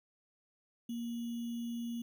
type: tone with sample-and-hold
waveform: sine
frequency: 234.8 Hz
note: A#3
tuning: 13 cents sharp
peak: -36 dBFS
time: 0.89-2.02 s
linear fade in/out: 5 ms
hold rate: 3150 Hz
effects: none